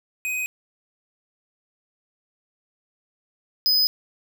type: tone pair in turn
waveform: square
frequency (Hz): 2508 / 5016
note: D#7 / D#8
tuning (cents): +13 / +13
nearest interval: octave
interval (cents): 1200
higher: second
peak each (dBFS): -25 / -17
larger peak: second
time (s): 0.25-0.46 / 3.66-3.87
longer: neither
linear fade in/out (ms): 0
effects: 9-bit